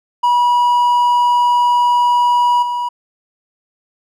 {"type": "tone with level steps", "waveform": "triangle", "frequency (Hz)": 970, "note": "B5", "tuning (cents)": -31, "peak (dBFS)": [-8, -15], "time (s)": [0.23, 2.89], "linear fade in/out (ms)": 10, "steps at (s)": 2.62, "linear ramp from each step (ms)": 10, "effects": []}